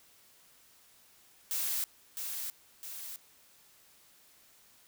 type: noise with echo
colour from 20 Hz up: blue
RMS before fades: -33 dBFS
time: 1.51-1.84 s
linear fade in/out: 0 ms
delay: 660 ms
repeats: 2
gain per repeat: -5 dB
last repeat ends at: 3.16 s
effects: white hiss -62 dBFS RMS until 4.87 s